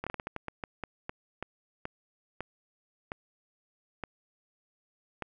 slowing click train, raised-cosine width 0.5 ms, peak -20 dBFS, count 17, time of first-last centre 0.04-5.223 s, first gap 26 ms, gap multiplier 1.29, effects none

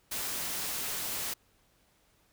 white noise, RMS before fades -35 dBFS, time 0.11-1.34 s, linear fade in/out 10 ms, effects pink hiss -68 dBFS RMS until 2.32 s

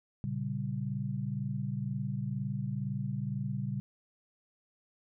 sine chord, G diminished, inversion first, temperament equal, 116.54 / 138.59 / 196 Hz, Bb2 / Db3 / G3, 0 / 0 / 0 cents, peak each -37 / -35 / -37 dBFS, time 0.24-3.8 s, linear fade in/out 0 ms, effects none

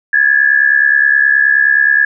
sine tone pair together, 1660.5 / 1730 Hz, G#6 / A6, -1 / -30 cents, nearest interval minor second, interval 71 cents, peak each -10 dBFS, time 0.13-2.05 s, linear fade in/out 5 ms, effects none

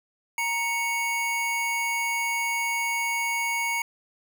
square tone pair together, 935 / 2220 Hz, A#5 / C#7, +5 / +2 cents, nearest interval octave + minor third, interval 1497 cents, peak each -30 / -27 dBFS, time 0.38-3.82 s, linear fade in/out 2 ms, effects none

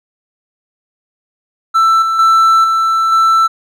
triangle tone with level steps, 1330 Hz, E6, 15 cents sharp, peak -5 / -10 / -4 / -8 / -5 dBFS, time 1.74-3.48 s, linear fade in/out 20 ms, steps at 2.02 / 2.19 / 2.64 / 3.12 s, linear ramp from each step 2 ms, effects none

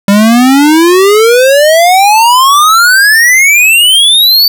square exponential sweep, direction up, 196 to 4607 Hz, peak -3 dBFS, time 0.08-4.48 s, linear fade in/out 2 ms, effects none

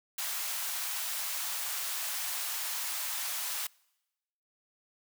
white high-pass noise, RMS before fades -35 dBFS, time 0.18-3.67 s, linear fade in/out 5 ms, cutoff 710 Hz, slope 24 dB/octave, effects noise-tail reverb RT60 1.0 s tail -26 dB re dry

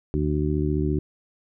harmonic tone, 74.7 Hz, D2, 30 cents sharp, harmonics 1 / 2 / 3 / 4 / 5, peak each -26 / -26 / -32 / -27 / -28 dBFS, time 0.14-0.99 s, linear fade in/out 0 ms, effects none

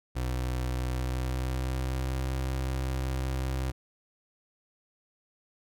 30% pulse tone with pitch glide, 62.8 to 65.28 Hz, B1 to C2, +30 to -3 cents, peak -26 dBFS, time 0.15-3.72 s, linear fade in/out 20 ms, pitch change +67 cents, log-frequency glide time 0.8-2.24 s, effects none

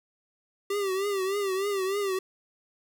square tone with vibrato, 392 Hz, G4, in tune, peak -27 dBFS, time 0.7-2.19 s, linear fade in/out 5 ms, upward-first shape triangle, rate 3.3 Hz, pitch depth 99 cents each way, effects 9-bit

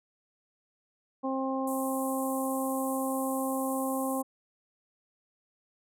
harmonic tone, 265.5 Hz, C4, 25 cents sharp, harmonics 1 / 2 / 3 / 4, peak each -31 / -34 / -36 / -37 dBFS, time 1.23-4.23 s, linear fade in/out 20 ms
pink band-pass noise, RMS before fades -43 dBFS, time 1.67-4.22 s, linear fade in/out 5 ms, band 8000 to 14000 Hz, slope 48 dB/octave
effects none

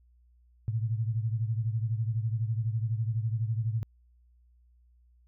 sine beating tone pair, 110 / 122 Hz, A2 / B2, 0 / -21 cents, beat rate 12 Hz, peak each -28 / -33 dBFS, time 0.68-3.83 s, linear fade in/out 0 ms, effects added 60 Hz sine -59 dBFS peak until 5.27 s

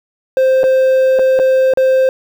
triangle tone with dropouts, 523.3 Hz, C5, in tune, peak -6 dBFS, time 0.37-2.09 s, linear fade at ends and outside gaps 1 ms, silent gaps 0.633-0.639 / 1.189-1.193 / 1.391-1.397 / 1.737-1.773 s, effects 7-bit

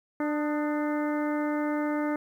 harmonic tone with a mistuned harmonic, 297.4 Hz, D4, 22 cents sharp, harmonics 1 / 2 / 3 / 4 / 5 / 6 / 7, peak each -27 / -33 / -37 / -39 / -41 / -43 / -44 dBFS, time 0.2-2.16 s, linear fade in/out 2 ms, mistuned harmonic 4, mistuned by +65 cents, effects 10-bit

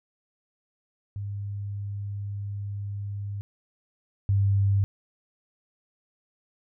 sine tone pair in turn, 101 / 99.21 Hz, G#2 / G2, -48 / +21 cents, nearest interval unison, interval 31 cents, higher first, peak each -30 / -19 dBFS, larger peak second, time 1.16-3.41 / 4.29-4.84 s, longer first, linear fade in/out 0 ms, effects none

